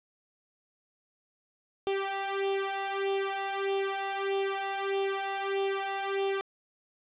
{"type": "tone with flanger", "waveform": "sawtooth", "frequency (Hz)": 392, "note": "G4", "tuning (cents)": 0, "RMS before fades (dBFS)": -31, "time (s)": [1.87, 6.41], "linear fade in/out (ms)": 0, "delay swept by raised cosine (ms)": [0.28, 1.48], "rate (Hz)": 1.6, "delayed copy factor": 0.8, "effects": ["resampled to 8000 Hz", "10-bit"]}